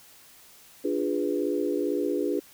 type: chord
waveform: sine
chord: D diminished seventh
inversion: none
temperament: equal with one note detuned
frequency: 293.7 / 349.2 / 411.2 / 493.9 Hz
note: D4 / F4 / Ab4 / Cb5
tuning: 0 / 0 / -17 / 0 cents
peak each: -29 / -30 / -29 / -32 dBFS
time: 0.84-2.4 s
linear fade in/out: 10 ms
effects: white hiss -53 dBFS RMS until 2.53 s